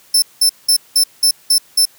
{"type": "tone bursts", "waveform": "25% pulse", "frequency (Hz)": 5300, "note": "E8", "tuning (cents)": 9, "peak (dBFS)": -4, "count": 7, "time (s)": [0.14, 1.854], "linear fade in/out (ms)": 5, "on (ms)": 82, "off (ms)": 190, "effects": ["white hiss -48 dBFS RMS until 1.98 s", "high-pass 80 Hz 12 dB/octave"]}